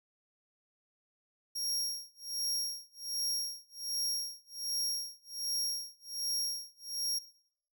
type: tone with tremolo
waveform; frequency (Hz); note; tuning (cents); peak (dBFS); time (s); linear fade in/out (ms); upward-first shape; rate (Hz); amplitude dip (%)
sawtooth; 5588; F8; 0; -28; 1.55-7.19; 10; sine; 1.3; 100
effects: noise-tail reverb RT60 0.6 s tail -17 dB re dry